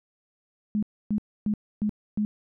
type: tone bursts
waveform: sine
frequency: 210.4 Hz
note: G#3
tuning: 23 cents sharp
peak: -22 dBFS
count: 5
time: 0.75-2.25 s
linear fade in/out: 0 ms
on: 76 ms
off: 280 ms
effects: none